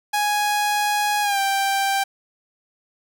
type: tone with pitch glide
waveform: sawtooth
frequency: 831 to 785.7 Hz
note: G#5 to G5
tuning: +1 to +4 cents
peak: -15 dBFS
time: 0.13-2.04 s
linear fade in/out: 10 ms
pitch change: -97 cents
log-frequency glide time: 1.22-1.39 s
effects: none